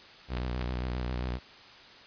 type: tone with vibrato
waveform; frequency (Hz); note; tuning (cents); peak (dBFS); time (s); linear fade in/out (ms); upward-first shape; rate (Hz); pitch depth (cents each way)
sawtooth; 61.9; B1; +5; -27; 0.28-1.4; 50; sine; 7.5; 58
type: clicks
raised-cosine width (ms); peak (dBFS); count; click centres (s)
0.3; -19; 2; 0.372 / 0.614
effects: white hiss -51 dBFS RMS until 2.06 s + resampled to 11025 Hz